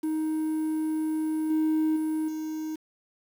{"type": "tone with level steps", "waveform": "triangle", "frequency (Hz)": 313, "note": "D#4", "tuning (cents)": 10, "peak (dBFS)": [-23, -19, -23, -28], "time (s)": [0.03, 2.76], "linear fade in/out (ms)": 10, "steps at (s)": [1.5, 1.96, 2.28], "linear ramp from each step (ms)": 5, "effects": ["tanh soft clip ceiling -16 dBFS", "8-bit"]}